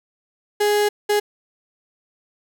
35% pulse tone bursts at uneven times, 415.3 Hz, G#4, in tune, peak -14 dBFS, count 2, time 0.6-0.89 / 1.09-1.2 s, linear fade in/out 10 ms, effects none

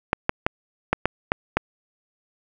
clicks, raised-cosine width 0.5 ms, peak -3 dBFS, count 7, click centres 0.131 / 0.294 / 0.465 / 0.93 / 1.056 / 1.319 / 1.57 s, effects none

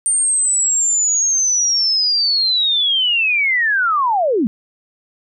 sine linear sweep, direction down, 8870 to 196 Hz, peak -13 dBFS, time 0.06-4.47 s, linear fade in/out 0 ms, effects none

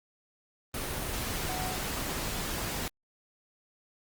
sine tone in noise, 740 Hz, F#5, in tune, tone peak -37 dBFS, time 1.49-1.76 s, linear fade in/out 2 ms, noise pink, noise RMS -34 dBFS, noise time 0.74-2.88 s, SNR -6 dB, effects Opus 24 kbps

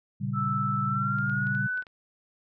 sine chord, G diminished, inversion first, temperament equal, 116.54 / 138.59 / 196 Hz, Bb2 / Db3 / G3, 0 / 0 / 0 cents, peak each -32 / -31 / -32 dBFS, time 0.2-1.68 s, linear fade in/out 20 ms
sine tone with pitch glide, 1318.5 to 1497.2 Hz, E6 to F#6, 0 to +20 cents, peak -27 dBFS, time 0.33-1.84 s, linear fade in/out 50 ms, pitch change +220 cents, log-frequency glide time 0.85-1.62 s
clicks, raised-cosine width 0.3 ms, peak -33 dBFS, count 7, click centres 1.186 / 1.297 / 1.47 / 1.55 / 1.775 / 1.824 / 1.868 s
effects none

